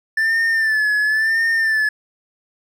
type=tone with vibrato; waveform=triangle; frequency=1760 Hz; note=A6; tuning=in tune; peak=-13 dBFS; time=0.17-1.89 s; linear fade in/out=5 ms; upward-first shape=sine; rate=0.96 Hz; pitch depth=62 cents each way; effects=none